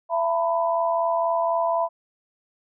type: tone cluster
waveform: sine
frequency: 672 / 911 / 995 Hz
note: E5 / A#5 / B5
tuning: +33 / -40 / +13 cents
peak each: -22 / -30 / -24 dBFS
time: 0.09-1.89 s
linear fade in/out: 50 ms
effects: none